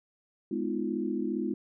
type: chord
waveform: sine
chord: F half-diminished seventh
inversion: first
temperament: just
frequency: 209.5 / 251.4 / 314.3 / 349.2 Hz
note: Ab3 / Cb4 / Eb4 / F4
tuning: +15 / +31 / +18 / 0 cents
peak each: -34 dBFS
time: 0.51-1.54 s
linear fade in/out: 5 ms
effects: none